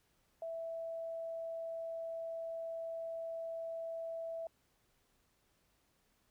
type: tone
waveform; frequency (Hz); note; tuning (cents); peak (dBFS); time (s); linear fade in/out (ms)
sine; 659.3; E5; 0; -39; 0.42-4.47; 2
effects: pink hiss -75 dBFS RMS until 6.3 s